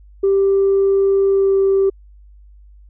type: tone with pitch glide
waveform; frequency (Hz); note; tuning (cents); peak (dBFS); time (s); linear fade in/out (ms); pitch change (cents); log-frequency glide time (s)
sine; 392 to 389.3; G4 to G4; 0 to -12; -10; 0.23-1.9; 10; -12; 1.28-1.57
effects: tanh soft clip ceiling -8 dBFS + added 50 Hz sine -41 dBFS peak until 2.89 s